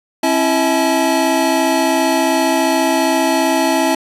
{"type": "tone cluster", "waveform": "square", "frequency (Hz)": [268.7, 331.4, 645, 861], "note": ["C4", "E4", "E5", "A5"], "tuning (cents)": [46, 9, -38, -38], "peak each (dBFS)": -19, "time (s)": [0.23, 3.95], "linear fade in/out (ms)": 5, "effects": ["resampled to 32000 Hz"]}